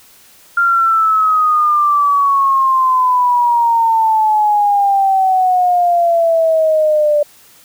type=exponential sweep; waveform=sine; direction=down; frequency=1396.9 to 587.3 Hz; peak=-9 dBFS; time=0.57-7.23 s; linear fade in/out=5 ms; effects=white hiss -45 dBFS RMS until 7.64 s